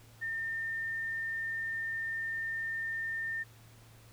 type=tone; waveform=sine; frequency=1810 Hz; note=A6; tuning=48 cents sharp; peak=-33 dBFS; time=0.21-3.44 s; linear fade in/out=20 ms; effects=added 113 Hz sine -56 dBFS peak until 4.12 s + pink hiss -60 dBFS RMS until 4.12 s